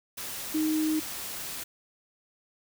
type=tone in noise; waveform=sine; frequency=311.1 Hz; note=D#4; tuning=in tune; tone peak=-24 dBFS; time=0.54-1 s; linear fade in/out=10 ms; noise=white; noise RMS=-37 dBFS; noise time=0.17-1.64 s; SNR=+10 dB; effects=none